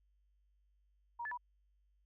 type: tone with pitch steps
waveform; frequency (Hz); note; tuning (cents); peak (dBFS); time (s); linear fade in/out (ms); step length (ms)
sine; 946 / 1732 / 976; A#5 / A6 / B5; +25 / -28 / -21; -39; 1.19-1.376; 10; 62
effects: added 50 Hz sine -70 dBFS peak until 2.05 s